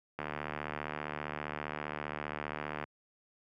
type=click train; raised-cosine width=0.5 ms; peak=-21 dBFS; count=200; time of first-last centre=0.19-2.84 s; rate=75.1 Hz; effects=high-pass 100 Hz 12 dB/octave